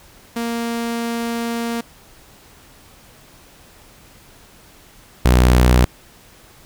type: tone pair in turn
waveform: sawtooth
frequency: 233.1 / 61.74 Hz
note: A#3 / B1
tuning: 0 / 0 cents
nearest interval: octave + major seventh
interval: 2300 cents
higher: first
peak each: -17 / -6 dBFS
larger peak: second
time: 0.36-1.81 / 5.25-5.85 s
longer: first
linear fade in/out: 5 ms
effects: pink hiss -47 dBFS RMS until 6.65 s